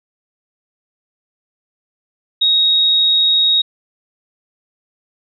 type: tone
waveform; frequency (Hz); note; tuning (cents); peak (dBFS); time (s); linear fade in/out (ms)
sine; 3769; A#7; +18; -10; 2.41-3.62; 10
effects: none